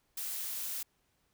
blue noise, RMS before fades -38 dBFS, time 0.17-0.83 s, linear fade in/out 5 ms, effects pink hiss -75 dBFS RMS until 1.33 s

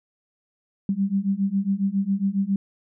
sine beating tone pair, 192.7 / 200 Hz, G3 / G3, -29 / +35 cents, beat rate 7.3 Hz, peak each -24 / -23 dBFS, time 0.89-2.56 s, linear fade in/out 2 ms, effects none

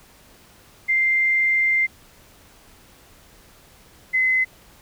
sine tone pair in turn, 2093 / 2042 Hz, C7 / C7, 0 / -43 cents, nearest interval unison, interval 43 cents, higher first, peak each -16 dBFS, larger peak neither, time 0.88-1.87 / 4.13-4.45 s, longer first, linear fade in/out 20 ms, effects pink hiss -51 dBFS RMS until 4.81 s

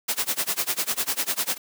white noise with tremolo, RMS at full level -23 dBFS, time 0.08-1.58 s, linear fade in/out 10 ms, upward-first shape sine, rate 10 Hz, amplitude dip 95%, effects high-pass 200 Hz 12 dB/octave

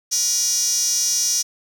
sawtooth tone with high-pass filter, 479.4 Hz, A#4, 48 cents sharp, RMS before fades -20 dBFS, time 0.11-1.43 s, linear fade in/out 20 ms, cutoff 5800 Hz, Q 7.1, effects none

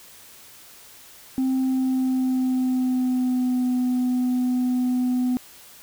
sine tone with pitch glide, 261.6 to 250.5 Hz, C4 to B3, 0 to +25 cents, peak -17 dBFS, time 1.38-5.37 s, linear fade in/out 0 ms, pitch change -75 cents, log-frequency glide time 1.56-3.67 s, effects tanh soft clip ceiling -18 dBFS + white hiss -47 dBFS RMS until 5.82 s

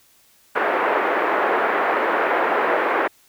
pink band-pass noise, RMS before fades -20 dBFS, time 0.55-3.08 s, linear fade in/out 10 ms, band 380 to 1900 Hz, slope 24 dB/octave, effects white hiss -56 dBFS RMS until 3.28 s

